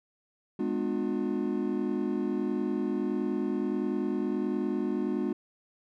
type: chord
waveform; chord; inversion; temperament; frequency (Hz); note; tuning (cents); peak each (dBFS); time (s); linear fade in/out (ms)
triangle; G# diminished seventh; none; just; 207.7 / 249.2 / 299 / 358.8; G#3 / B3 / D4 / F4; 0 / +16 / +31 / +47; -31; 0.59-5.33; 5
effects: none